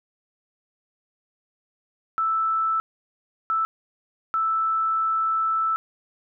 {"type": "tone bursts at uneven times", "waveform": "sine", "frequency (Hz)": 1318.5, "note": "E6", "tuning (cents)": 0, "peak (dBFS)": -20, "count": 3, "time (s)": [[2.18, 2.8], [3.5, 3.65], [4.34, 5.76]], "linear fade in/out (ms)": 0, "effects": []}